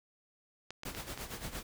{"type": "clicks", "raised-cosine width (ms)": 0.2, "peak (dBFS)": -25, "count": 4, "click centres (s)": [0.706, 0.834, 0.949, 1.176]}
{"type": "noise with tremolo", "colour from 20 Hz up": "pink", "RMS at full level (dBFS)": -40, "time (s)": [0.85, 1.63], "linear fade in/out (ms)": 5, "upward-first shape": "sine", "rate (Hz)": 8.7, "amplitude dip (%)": 70}
{"effects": []}